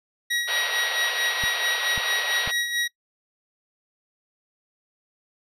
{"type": "tone with tremolo", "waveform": "25% pulse", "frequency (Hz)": 1907, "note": "A#6", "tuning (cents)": 39, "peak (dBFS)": -18, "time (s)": [0.3, 2.88], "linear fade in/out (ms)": 10, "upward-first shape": "sine", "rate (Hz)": 4.5, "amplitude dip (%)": 55}
{"type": "band-pass noise", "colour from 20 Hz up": "white", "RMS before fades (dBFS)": -30, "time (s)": [0.47, 2.52], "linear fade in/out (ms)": 20, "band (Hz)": [440, 4300], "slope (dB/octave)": 48}
{"type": "clicks", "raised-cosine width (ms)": 5, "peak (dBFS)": -22, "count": 3, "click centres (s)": [1.438, 1.978, 2.476]}
{"effects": ["noise-tail reverb RT60 0.1 s tail -24 dB re dry", "low-pass 12000 Hz 12 dB/octave"]}